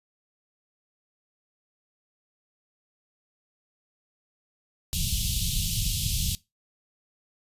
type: band-stop noise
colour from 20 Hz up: pink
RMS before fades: -27 dBFS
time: 4.93-6.35 s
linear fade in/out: 0 ms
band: 180 to 2900 Hz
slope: 48 dB/octave
effects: noise-tail reverb RT60 0.2 s tail -19 dB re dry + resampled to 32000 Hz